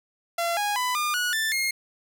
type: tone with pitch steps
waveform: sawtooth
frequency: 682 / 825.2 / 998.5 / 1208.2 / 1461.9 / 1768.9 / 2140 Hz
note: F5 / G#5 / B5 / D6 / F#6 / A6 / C7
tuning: -41 / -11 / +19 / +49 / -21 / +9 / +38 cents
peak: -20 dBFS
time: 0.38-1.71 s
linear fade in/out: 5 ms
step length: 190 ms
effects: none